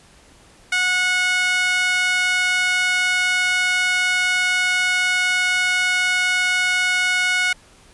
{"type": "tone with high-pass filter", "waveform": "sawtooth", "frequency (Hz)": 731, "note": "F#5", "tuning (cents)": -21, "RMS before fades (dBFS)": -19, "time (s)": [0.72, 7.53], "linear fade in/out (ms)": 5, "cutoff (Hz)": 1800, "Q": 5.8, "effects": ["pink hiss -50 dBFS RMS until 7.93 s", "resampled to 24000 Hz"]}